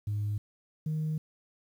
sine tone pair in turn, 104 / 155.45 Hz, G#2 / D#3, +3 / -1 cents, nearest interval perfect fifth, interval 696 cents, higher second, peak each -27 dBFS, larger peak neither, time 0.07-0.38 / 0.86-1.18 s, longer second, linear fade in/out 5 ms, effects tanh soft clip ceiling -26 dBFS + 10-bit

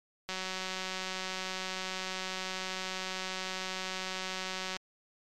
click train, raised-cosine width 0.2 ms, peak -19 dBFS, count 838, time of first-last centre 0.29-4.766 s, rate 187 Hz, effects MP3 96 kbps

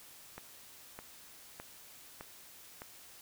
click train, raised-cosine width 0.5 ms, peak -29 dBFS, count 5, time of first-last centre 0.38-2.819 s, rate 1.64 Hz, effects white hiss -55 dBFS RMS until 3.21 s

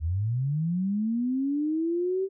sine linear sweep, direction up, 73.42 to 391 Hz, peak -24 dBFS, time 0-2.29 s, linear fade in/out 50 ms, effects none

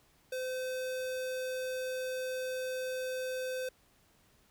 square tone, 513 Hz, C5, 34 cents flat, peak -35 dBFS, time 0.32-3.69 s, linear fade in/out 5 ms, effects pink hiss -67 dBFS RMS until 4.5 s

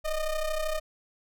square ring-modulated tone, 304.6 Hz, D#4, 37 cents flat, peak -25 dBFS, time 0.04-0.8 s, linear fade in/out 20 ms, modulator 321 Hz, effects none

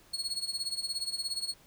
35% pulse tone with tremolo, 4338 Hz, C#8, 38 cents flat, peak -28 dBFS, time 0.13-1.54 s, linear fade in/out 10 ms, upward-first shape sine, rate 17 Hz, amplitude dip 80%, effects pink hiss -60 dBFS RMS until 1.66 s

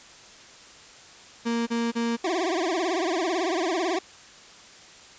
35% pulse tone bursts, 233.1 Hz, A#3, in tune, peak -22 dBFS, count 3, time 1.45-2.17 s, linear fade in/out 20 ms, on 220 ms, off 30 ms
25% pulse tone with vibrato, 349.2 Hz, F4, in tune, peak -20 dBFS, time 2.24-3.99 s, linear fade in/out 5 ms, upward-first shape triangle, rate 18 Hz, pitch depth 210 cents each way
effects white hiss -48 dBFS RMS until 5.18 s + resampled to 16000 Hz

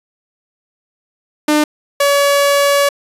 sawtooth tone pair in turn, 300.8 / 566.7 Hz, D4 / C#5, +42 / +38 cents, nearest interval major seventh, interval 1096 cents, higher second, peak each -6 dBFS, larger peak neither, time 1.48-1.64 / 2-2.89 s, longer second, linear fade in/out 5 ms, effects resampled to 32000 Hz

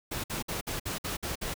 pink noise bursts, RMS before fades -34 dBFS, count 8, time 0.11-1.542 s, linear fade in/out 10 ms, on 130 ms, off 56 ms, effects none

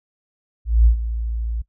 sine tone with ADSR envelope, 56.8 Hz, A#1, 44 cents flat, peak -7 dBFS, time 0.65-1.62 s, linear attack 210 ms, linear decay 98 ms, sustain -14 dB, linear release 10 ms, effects noise-tail reverb RT60 0.1 s tail -20 dB re dry + tanh soft clip ceiling -3 dBFS

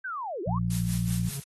sine linear two-way sweep, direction down then up, 1595 to 319.6 to 1194 Hz, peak -31 dBFS, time 0.04-0.59 s, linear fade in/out 10 ms, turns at 0.42 s
harmonic tone, 58.27 Hz, A#1, in tune, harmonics 1 / 2 / 3, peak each -35 / -28 / -28 dBFS, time 0.46-1.3 s, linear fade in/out 20 ms
blue noise with tremolo, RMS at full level -34 dBFS, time 0.7-1.44 s, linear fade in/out 5 ms, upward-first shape sine, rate 5.2 Hz, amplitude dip 70%
triangle tone with exponential growth, 138.59 Hz, C#3, in tune, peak -30 dBFS, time 1.04-1.4 s, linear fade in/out 5 ms, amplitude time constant 77 ms
effects AAC 32 kbps

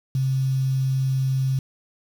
sine tone with quantisation, 132.8 Hz, C3, 26 cents sharp, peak -19 dBFS, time 0.15-1.59 s, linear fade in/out 2 ms, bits 7, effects none

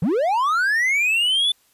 triangle linear sweep, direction up, 136.5 to 3520 Hz, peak -15 dBFS, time 0.02-1.52 s, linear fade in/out 5 ms, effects white hiss -60 dBFS RMS until 1.73 s + resampled to 32000 Hz

